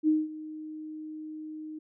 sine tone with ADSR envelope, 310 Hz, D#4, 6 cents flat, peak -19 dBFS, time 0.03-1.79 s, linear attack 48 ms, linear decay 200 ms, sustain -18 dB, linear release 9 ms, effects none

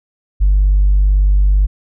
triangle tone with tanh clipping, 49 Hz, G1, in tune, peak -8 dBFS, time 0.4-1.67 s, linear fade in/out 20 ms, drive 5 dB, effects none

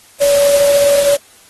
sine tone in noise, 569 Hz, C#5, 45 cents sharp, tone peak -8 dBFS, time 0.2-1.17 s, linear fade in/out 20 ms, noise white, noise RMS -20 dBFS, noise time 0.2-1.17 s, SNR +9 dB, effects white hiss -45 dBFS RMS until 1.49 s + AAC 32 kbps

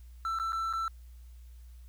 triangle tone with dropouts, 1334 Hz, E6, 20 cents sharp, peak -28 dBFS, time 0.25-0.88 s, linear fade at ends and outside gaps 1 ms, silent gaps 0.388-0.398 / 0.522-0.53 / 0.728-0.735 s, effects added 60 Hz sine -47 dBFS peak until 1.88 s + white hiss -68 dBFS RMS until 1.88 s

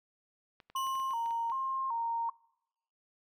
clicks, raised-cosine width 0.3 ms, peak -37 dBFS, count 9, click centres 0.602 / 0.7 / 0.869 / 0.954 / 0.999 / 1.108 / 1.26 / 1.308 / 1.499 s
sine tone with vibrato, 992 Hz, B5, 7 cents sharp, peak -31 dBFS, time 0.75-2.3 s, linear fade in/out 5 ms, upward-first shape square, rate 1.3 Hz, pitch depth 120 cents each way
sawtooth tone with exponential decay, 2960 Hz, F#7, in tune, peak -35 dBFS, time 0.76-1.78 s, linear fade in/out 1 ms, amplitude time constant 220 ms
effects noise-tail reverb RT60 0.9 s tail -26 dB re dry

